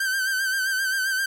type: tone with vibrato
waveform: 45% pulse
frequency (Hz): 1554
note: G6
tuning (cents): -16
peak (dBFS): -22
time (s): 0-1.26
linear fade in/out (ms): 5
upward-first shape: sine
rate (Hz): 7.6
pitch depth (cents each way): 50
effects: 10-bit